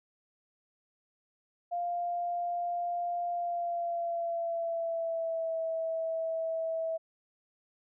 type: tone with pitch glide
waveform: sine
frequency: 698.5 to 651.7 Hz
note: F5 to E5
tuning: 0 to -20 cents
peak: -30 dBFS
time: 1.71-6.98 s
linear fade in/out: 20 ms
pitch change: -120 cents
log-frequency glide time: 3.3-5.58 s
effects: none